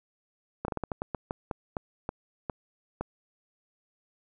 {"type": "slowing click train", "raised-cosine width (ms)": 1, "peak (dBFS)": -17, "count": 14, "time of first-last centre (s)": [0.65, 3.01], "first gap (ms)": 32, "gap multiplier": 1.26, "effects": []}